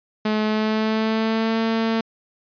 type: tone with pitch glide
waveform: sawtooth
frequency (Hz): 214.7 to 225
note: A3 to A3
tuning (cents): -42 to +39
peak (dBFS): -15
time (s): 0.25-2.01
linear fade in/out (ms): 5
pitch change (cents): +81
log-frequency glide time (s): 0.44-1.58
effects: resampled to 11025 Hz